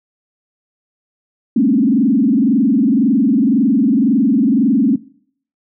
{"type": "tone with frequency modulation", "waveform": "sine", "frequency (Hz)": 248.8, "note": "B3", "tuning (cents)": 13, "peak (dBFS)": -9, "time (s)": [1.56, 4.96], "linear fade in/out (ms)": 5, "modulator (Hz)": 21.9, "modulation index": 1.9, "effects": ["noise-tail reverb RT60 0.6 s tail -21 dB re dry"]}